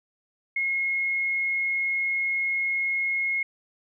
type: tone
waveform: sine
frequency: 2161 Hz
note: C#7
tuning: 45 cents flat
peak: -23 dBFS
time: 0.56-3.43 s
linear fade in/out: 5 ms
effects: none